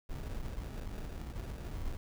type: noise with sample-and-hold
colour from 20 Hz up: brown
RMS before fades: -40 dBFS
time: 0.09-1.97 s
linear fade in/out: 5 ms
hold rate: 1050 Hz
effects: none